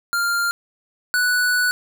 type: tone pair in turn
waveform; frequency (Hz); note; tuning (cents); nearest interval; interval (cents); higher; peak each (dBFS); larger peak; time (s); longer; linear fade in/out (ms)
square; 1396.9 / 1480; F6 / F#6; 0 / 0; minor second; 100; second; -19 / -17; second; 0.13-0.51 / 1.14-1.71; second; 0
effects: none